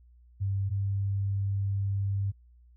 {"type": "tone pair in turn", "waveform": "sine", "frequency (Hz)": [98.1, 98.95], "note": ["G2", "G2"], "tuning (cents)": [2, 17], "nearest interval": "unison", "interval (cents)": 15, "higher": "second", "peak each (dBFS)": -26, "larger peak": "neither", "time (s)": [[0.4, 0.7], [0.7, 2.32]], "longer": "second", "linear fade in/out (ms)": 20, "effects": ["added 60 Hz sine -54 dBFS peak until 2.76 s"]}